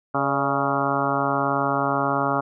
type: harmonic tone with a mistuned harmonic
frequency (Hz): 138.59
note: C#3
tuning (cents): 0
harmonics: 1 / 2 / 3 / 4 / 5 / 6 / 7 / 8 / 9 / 10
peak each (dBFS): -31 / -28 / -31 / -29 / -28 / -28 / -31 / -28 / -28 / -30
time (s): 0.14-2.41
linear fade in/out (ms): 10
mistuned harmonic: 4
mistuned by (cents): +52
effects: none